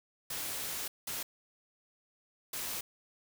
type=noise bursts at uneven times; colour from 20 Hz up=white; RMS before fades=-38 dBFS; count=3; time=0.3-0.88 / 1.07-1.23 / 2.53-2.81 s; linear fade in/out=5 ms; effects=none